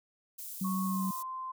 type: high-pass noise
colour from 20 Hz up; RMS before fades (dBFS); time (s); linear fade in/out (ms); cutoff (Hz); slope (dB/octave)
white; -43; 0.38-1.23; 10; 8000; 12
type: tone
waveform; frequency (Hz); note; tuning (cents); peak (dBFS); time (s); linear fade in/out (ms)
sine; 190.3; F#3; +49; -30; 0.61-1.11; 5
type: tone with pitch glide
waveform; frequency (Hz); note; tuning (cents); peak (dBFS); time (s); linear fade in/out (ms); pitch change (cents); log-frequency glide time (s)
sine; 1101 to 1039.2; C#6 to C6; -12 to -12; -36; 0.64-1.52; 10; -100; 0.85-1.07
effects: none